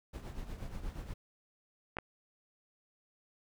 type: noise with tremolo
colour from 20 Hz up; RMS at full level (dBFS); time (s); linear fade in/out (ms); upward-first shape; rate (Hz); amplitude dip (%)
brown; -40; 0.13-1.14; 10; triangle; 8.4; 65
type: clicks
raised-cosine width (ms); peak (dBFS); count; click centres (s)
0.5; -23; 2; 1.969 / 1.986
effects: none